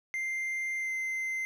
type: tone with pitch glide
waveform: triangle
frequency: 2093 to 2074 Hz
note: C7 to C7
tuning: 0 to -16 cents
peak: -29 dBFS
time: 0.14-1.45 s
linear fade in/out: 0 ms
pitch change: -16 cents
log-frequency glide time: 0.77-0.92 s
effects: none